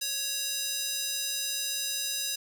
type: tone with high-pass filter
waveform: square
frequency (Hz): 554.4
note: C#5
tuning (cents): 0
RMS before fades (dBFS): -32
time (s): 0.01-2.36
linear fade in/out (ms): 10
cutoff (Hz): 4600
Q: 1.2
effects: none